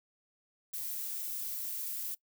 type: noise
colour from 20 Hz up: violet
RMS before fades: -38 dBFS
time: 0.73-2.15 s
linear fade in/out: 10 ms
effects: noise-tail reverb RT60 0.1 s tail -21 dB re dry